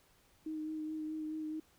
sine tone with vibrato, 311.1 Hz, D#4, in tune, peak -37 dBFS, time 0.46-1.6 s, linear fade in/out 5 ms, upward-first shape sine, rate 4.7 Hz, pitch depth 17 cents each way, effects pink hiss -68 dBFS RMS until 1.78 s

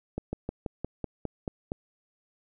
slowing click train, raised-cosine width 2 ms, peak -18 dBFS, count 9, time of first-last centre 0.18-1.719 s, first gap 150 ms, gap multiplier 1.07, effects none

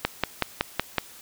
click train, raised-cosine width 0.3 ms, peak -5 dBFS, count 6, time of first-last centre 0.05-0.983 s, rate 5.36 Hz, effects white hiss -47 dBFS RMS until 1.21 s

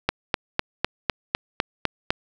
click train, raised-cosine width 0.3 ms, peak -3 dBFS, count 9, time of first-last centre 0.09-2.105 s, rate 3.97 Hz, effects none

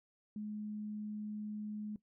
sine tone, 211.1 Hz, G#3, 29 cents sharp, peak -39 dBFS, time 0.36-1.96 s, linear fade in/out 2 ms, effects noise-tail reverb RT60 0.1 s tail -17 dB re dry

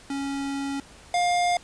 square tone pair in turn, 277.2 / 706.6 Hz, C#4 / F5, 0 / +20 cents, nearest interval octave + major third, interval 1620 cents, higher second, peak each -28 / -21 dBFS, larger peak second, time 0.1-0.8 / 1.14-1.57 s, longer first, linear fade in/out 2 ms, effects pink hiss -49 dBFS RMS until 1.63 s + resampled to 22050 Hz

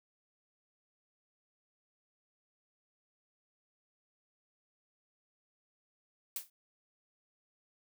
blue noise with exponential decay, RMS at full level -34 dBFS, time 6.36-6.5 s, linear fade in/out 2 ms, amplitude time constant 30 ms, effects none

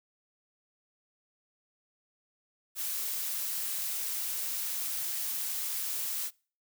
blue noise, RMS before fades -34 dBFS, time 2.75-6.31 s, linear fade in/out 50 ms, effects noise-tail reverb RT60 0.4 s tail -25 dB re dry

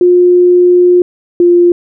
sine tone pair in turn, 356.6 / 349.5 Hz, F4 / F4, +36 / +1 cents, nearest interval unison, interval 35 cents, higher first, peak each -3 dBFS, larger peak neither, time 0.01-1.02 / 1.4-1.72 s, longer first, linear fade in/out 2 ms, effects none

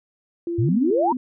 sine tone with vibrato, 293.8 Hz, D4, 1 cent sharp, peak -23 dBFS, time 0.47-1.17 s, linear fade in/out 2 ms, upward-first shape square, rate 2.3 Hz, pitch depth 260 cents each way
sine exponential sweep, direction up, 100.7 to 1002 Hz, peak -17 dBFS, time 0.58-1.13 s, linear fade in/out 10 ms
effects none

